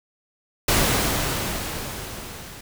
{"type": "noise with level ramp", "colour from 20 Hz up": "pink", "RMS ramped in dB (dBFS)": [-18, -40], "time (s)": [0.68, 2.61], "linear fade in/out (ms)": 5, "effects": []}